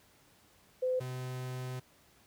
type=tone pair in turn; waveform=sine / 45% pulse; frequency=510 / 127.5 Hz; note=C5 / C3; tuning=-44 / -44 cents; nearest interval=2 octaves; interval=2400 cents; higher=first; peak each=-28 / -37 dBFS; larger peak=first; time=0.82-1 / 1-1.8 s; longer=second; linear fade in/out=10 ms; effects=pink hiss -64 dBFS RMS until 2.26 s + high-pass 60 Hz 12 dB/octave